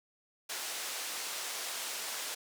white band-pass noise, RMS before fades -39 dBFS, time 0.49-2.35 s, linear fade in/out 10 ms, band 450 to 8900 Hz, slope 12 dB/octave, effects none

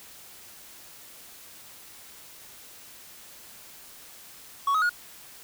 triangle tone with pitch steps, 1117 / 1268.4 / 1440.2 Hz, C#6 / D#6 / F#6, +13 / +33 / -47 cents, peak -19 dBFS, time 4.67-4.895 s, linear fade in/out 5 ms, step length 75 ms, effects white hiss -48 dBFS RMS until 5.43 s

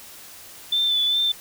sine tone with vibrato, 3520 Hz, A7, in tune, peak -18 dBFS, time 0.72-1.32 s, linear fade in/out 5 ms, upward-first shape sine, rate 2.5 Hz, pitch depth 29 cents each way, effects white hiss -43 dBFS RMS until 1.4 s

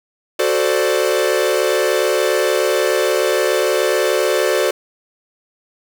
45% pulse chord, D dominant seventh, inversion first, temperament equal with one note detuned, 370 / 440 / 520.5 / 587.3 Hz, F#4 / A4 / C5 / D5, 0 / 0 / -9 / 0 cents, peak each -20 dBFS, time 0.39-4.71 s, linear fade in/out 5 ms, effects none

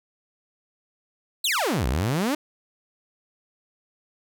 sawtooth exponential two-way sweep, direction down then up, 4338 to 56 to 314.8 Hz, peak -18 dBFS, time 1.44-2.35 s, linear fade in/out 5 ms, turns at 1.87 s, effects none

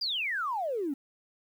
triangle exponential sweep, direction down, 4980 to 261.6 Hz, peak -25 dBFS, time 0.01-0.94 s, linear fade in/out 10 ms, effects tanh soft clip ceiling -27 dBFS + 10-bit

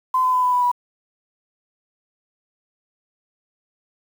sine tone with pitch steps, 1025 / 1015.6 / 1006.2 / 997 / 987.8 / 978.7 Hz, C6 / B5 / B5 / B5 / B5 / B5, -36 / +48 / +32 / +16 / 0 / -16 cents, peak -15 dBFS, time 0.14-0.716 s, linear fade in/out 5 ms, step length 96 ms, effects 7-bit

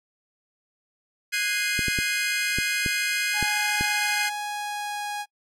sawtooth chord, Ab dominant seventh, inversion third, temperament equal with one note detuned, 1480 / 1641.2 / 2093 / 2489 Hz, Gb6 / Ab6 / C7 / Eb7, 0 / -21 / 0 / 0 cents, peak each -29 / -25 / -25 / -25 dBFS, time 1.32-4.3 s, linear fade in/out 20 ms
clicks, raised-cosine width 3 ms, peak -16 dBFS, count 7, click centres 1.792 / 1.883 / 1.988 / 2.586 / 2.862 / 3.427 / 3.81 s
sawtooth tone with pitch glide, 838 to 826.9 Hz, G#5 to G#5, +15 to -8 cents, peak -25 dBFS, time 3.33-5.26 s, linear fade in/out 50 ms, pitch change -23 cents, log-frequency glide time 3.54-5.01 s
effects noise-tail reverb RT60 0.1 s tail -24 dB re dry + low-pass 12000 Hz 12 dB/octave

